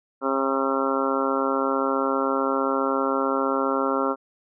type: harmonic tone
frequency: 135.3 Hz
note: C#3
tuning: 42 cents flat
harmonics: 2 / 3 / 4 / 5 / 6 / 7 / 8 / 9 / 10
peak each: -27 / -28 / -27 / -35 / -34 / -32 / -31 / -32 / -28 dBFS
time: 0.21-4.16 s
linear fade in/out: 50 ms
effects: none